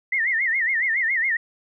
sine tone with vibrato, 1963 Hz, B6, 11 cents flat, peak -19 dBFS, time 0.12-1.37 s, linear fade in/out 5 ms, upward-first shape sine, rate 7.2 Hz, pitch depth 170 cents each way, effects none

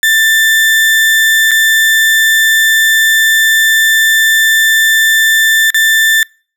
35% pulse tone with dropouts, 1776 Hz, A6, 16 cents sharp, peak -5 dBFS, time 0.03-6.23 s, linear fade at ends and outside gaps 1 ms, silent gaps 1.51-1.515 / 5.704-5.744 s, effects noise-tail reverb RT60 0.4 s tail -26 dB re dry

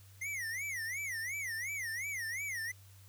square tone with vibrato, 2030 Hz, B6, 47 cents sharp, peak -37 dBFS, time 0.21-2.72 s, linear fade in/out 10 ms, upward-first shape sine, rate 2.8 Hz, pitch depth 230 cents each way, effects added 97 Hz sine -55 dBFS peak until 3.08 s + white hiss -63 dBFS RMS until 3.08 s

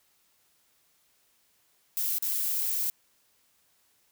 violet noise with dropouts, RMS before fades -29 dBFS, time 1.97-2.9 s, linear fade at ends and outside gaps 0 ms, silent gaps 2.184-2.224 s, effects white hiss -68 dBFS RMS until 4.11 s

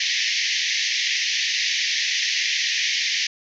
pink band-pass noise, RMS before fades -23 dBFS, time 0-3.27 s, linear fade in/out 5 ms, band 1800 to 6300 Hz, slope 96 dB/octave, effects none

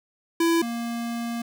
square tone pair in turn, 333.7 / 234.2 Hz, E4 / A#3, +21 / +8 cents, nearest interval tritone, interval 613 cents, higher first, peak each -19 / -28 dBFS, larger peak first, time 0.4-0.62 / 0.62-1.42 s, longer second, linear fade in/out 5 ms, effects none

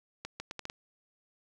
accelerating click train, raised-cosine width 0.2 ms, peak -21 dBFS, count 6, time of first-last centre 0.25-0.699 s, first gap 150 ms, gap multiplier 0.74, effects none

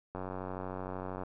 click train, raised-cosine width 1 ms, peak -25 dBFS, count 102, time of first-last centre 0.15-1.235 s, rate 93.1 Hz, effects none

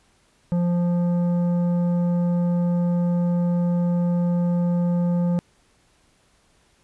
triangle tone with tanh clipping, 174.61 Hz, F3, in tune, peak -20 dBFS, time 0.52-5.39 s, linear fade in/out 0 ms, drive 14 dB, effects pink hiss -61 dBFS RMS until 6.83 s + resampled to 24000 Hz

